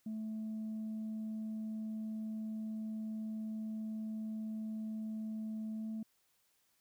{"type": "tone with pitch glide", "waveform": "sine", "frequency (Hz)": [218.2, 220.1], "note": ["A3", "A3"], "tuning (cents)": [-14, 1], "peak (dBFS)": -36, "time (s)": [0.06, 6.03], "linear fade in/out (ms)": 5, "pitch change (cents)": 15, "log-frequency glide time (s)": [5.72, 5.9], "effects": ["tanh soft clip ceiling -36 dBFS", "white hiss -75 dBFS RMS until 6.8 s"]}